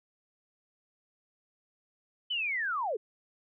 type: linear sweep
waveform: sine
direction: down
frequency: 3060 to 378.6 Hz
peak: -29 dBFS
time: 2.3-2.97 s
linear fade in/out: 10 ms
effects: none